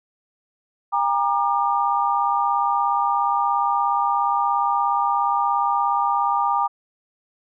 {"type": "tone cluster", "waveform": "sine", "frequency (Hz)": [804, 941, 1200], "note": ["G5", "A#5", "D6"], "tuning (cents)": [44, 16, 37], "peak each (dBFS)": -22, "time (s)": [0.92, 6.68], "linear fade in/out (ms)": 20, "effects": []}